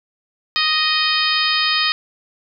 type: harmonic tone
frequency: 622.3 Hz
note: D#5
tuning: in tune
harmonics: 2 / 3 / 4 / 5 / 6 / 7 / 8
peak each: -23 / -23 / -23 / -23 / -23 / -23 / -23 dBFS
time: 0.56-1.92 s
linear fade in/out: 0 ms
effects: none